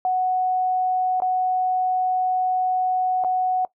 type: tone with dropouts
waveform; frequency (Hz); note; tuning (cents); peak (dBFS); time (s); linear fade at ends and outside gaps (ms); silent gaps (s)
sine; 740; F#5; 0; -18; 0.05-3.65; 1; 1.202-1.22 / 3.239-3.246
effects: noise-tail reverb RT60 0.1 s tail -19 dB re dry